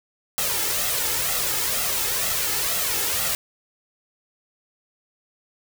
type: noise with flanger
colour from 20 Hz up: white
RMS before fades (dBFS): -24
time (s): 0.38-3.35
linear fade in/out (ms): 0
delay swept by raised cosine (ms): 1.5 to 2.34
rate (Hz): 2.1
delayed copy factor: +0.6
effects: none